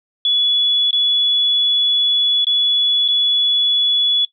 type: tone with dropouts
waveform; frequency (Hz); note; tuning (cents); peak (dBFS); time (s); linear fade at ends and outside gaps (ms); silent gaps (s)
sine; 3409; G#7; +45; -13; 0.25-4.25; 2; 0.909-0.929 / 2.446-2.468 / 3.08-3.085
effects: noise-tail reverb RT60 0.1 s tail -20 dB re dry